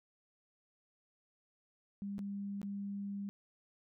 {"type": "tone with dropouts", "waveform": "sine", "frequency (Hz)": 200.2, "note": "G3", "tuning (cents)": 37, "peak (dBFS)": -38, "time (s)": [2.02, 3.29], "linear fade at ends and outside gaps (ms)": 0, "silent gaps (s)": [[2.182, 2.191], [2.616, 2.63]], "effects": []}